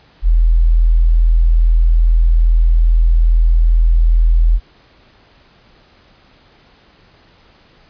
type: tone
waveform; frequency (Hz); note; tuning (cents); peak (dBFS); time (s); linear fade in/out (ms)
sine; 41.2; E1; 0; -7; 0.22-4.6; 50
effects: pink hiss -49 dBFS RMS until 7.89 s + resampled to 11025 Hz